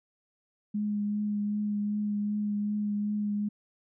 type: tone with vibrato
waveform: sine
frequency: 207.7 Hz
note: G#3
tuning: in tune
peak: -27 dBFS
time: 0.74-3.49 s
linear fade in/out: 10 ms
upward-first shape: triangle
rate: 2.6 Hz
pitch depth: 18 cents each way
effects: none